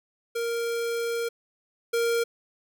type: tone pair in turn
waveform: square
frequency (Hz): 466.2 / 466.2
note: A#4 / A#4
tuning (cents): 0 / 0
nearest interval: unison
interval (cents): 0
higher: neither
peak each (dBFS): -27 / -23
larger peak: second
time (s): 0.35-1.29 / 1.93-2.24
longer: first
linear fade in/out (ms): 10
effects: none